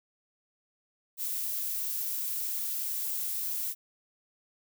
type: noise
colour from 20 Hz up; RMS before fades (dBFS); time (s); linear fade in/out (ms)
violet; -33; 1.17-3.75; 50
effects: none